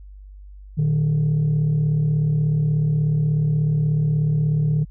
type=tone pair together; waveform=sine; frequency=115.06 / 151.6 Hz; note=A#2 / D#3; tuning=-22 / -45 cents; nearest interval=perfect fourth; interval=477 cents; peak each=-23 / -15 dBFS; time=0.77-4.85 s; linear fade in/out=20 ms; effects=tanh soft clip ceiling -14 dBFS + added 49 Hz sine -38 dBFS peak until 4.9 s